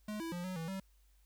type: tone with pitch steps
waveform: square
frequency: 211.6 / 330 / 175.9 / 185.1 / 163.4 / 192 Hz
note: G#3 / E4 / F3 / F#3 / E3 / G3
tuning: +33 / +2 / +13 / +1 / -15 / -36 cents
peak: -39 dBFS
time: 0.08-0.8 s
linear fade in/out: 5 ms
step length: 120 ms
effects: added 50 Hz sine -64 dBFS peak until 1.25 s + white hiss -75 dBFS RMS until 1.25 s